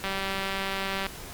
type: click train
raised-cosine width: 0.3 ms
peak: -14 dBFS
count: 200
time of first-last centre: 0.04-1.066 s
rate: 194 Hz
effects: pink hiss -41 dBFS RMS until 1.33 s + MP3 96 kbps